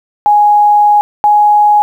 sine tone pair in turn, 831 / 834.2 Hz, G#5 / G#5, +1 / +7 cents, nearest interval unison, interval 6 cents, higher second, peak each -4 dBFS, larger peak neither, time 0.26-1.01 / 1.24-1.82 s, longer first, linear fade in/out 0 ms, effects 7-bit

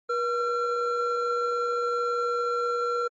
triangle tone pair together, 480.6 / 1361.1 Hz, B4 / F6, -47 / -45 cents, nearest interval octave + tritone, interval 1802 cents, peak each -25 dBFS, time 0.09-3.08 s, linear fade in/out 10 ms, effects MP3 32 kbps

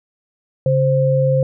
sine tone pair together, 138.99 / 523.3 Hz, C#3 / C5, +5 / 0 cents, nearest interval octave + major seventh, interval 2295 cents, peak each -15 dBFS, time 0.66-1.43 s, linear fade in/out 2 ms, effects none

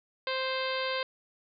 harmonic tone with a mistuned harmonic, 523.3 Hz, C5, in tune, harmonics 1 / 2 / 3 / 4 / 5 / 6 / 7 / 8 / 9, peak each -33 / -36 / -38 / -39 / -40 / -41 / -41 / -42 / -43 dBFS, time 0.27-1.03 s, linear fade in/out 2 ms, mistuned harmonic 8, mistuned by -22 cents, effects none

